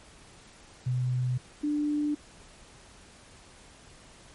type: tone pair in turn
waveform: sine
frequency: 125.7 / 296.1 Hz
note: B2 / D4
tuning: +31 / +14 cents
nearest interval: octave + minor third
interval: 1483 cents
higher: second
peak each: -25 dBFS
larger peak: neither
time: 0.86-1.38 / 1.63-2.15 s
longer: neither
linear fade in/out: 10 ms
effects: pink hiss -53 dBFS RMS until 4.34 s + MP3 48 kbps